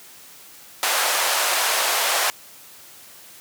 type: band-pass noise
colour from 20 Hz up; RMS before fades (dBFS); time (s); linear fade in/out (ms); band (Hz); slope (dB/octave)
pink; -21; 0.83-2.3; 0; 590 to 15000; 24
effects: white hiss -45 dBFS RMS until 3.4 s + high-pass 100 Hz 12 dB/octave